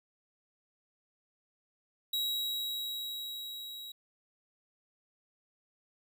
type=tone with level ramp; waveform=45% pulse; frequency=3853 Hz; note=B7; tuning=44 cents flat; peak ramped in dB=-30 to -43 dBFS; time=2.13-3.92 s; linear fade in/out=5 ms; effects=none